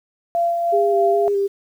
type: tone with tremolo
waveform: sine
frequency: 685 Hz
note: F5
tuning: 34 cents flat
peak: -15 dBFS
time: 0.35-1.28 s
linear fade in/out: 0 ms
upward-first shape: sine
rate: 3.2 Hz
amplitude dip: 35%
type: tone with vibrato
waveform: sine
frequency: 401.7 Hz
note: G4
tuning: 42 cents sharp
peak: -16 dBFS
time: 0.72-1.48 s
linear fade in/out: 20 ms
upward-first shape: square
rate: 2.4 Hz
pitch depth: 19 cents each way
effects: 8-bit